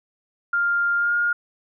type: tone with pitch glide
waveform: sine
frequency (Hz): 1400 to 1420.4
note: F6 to F6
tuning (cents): +4 to +29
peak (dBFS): -18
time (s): 0.53-1.33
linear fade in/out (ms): 5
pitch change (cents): +25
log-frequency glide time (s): 0.97-1.14
effects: none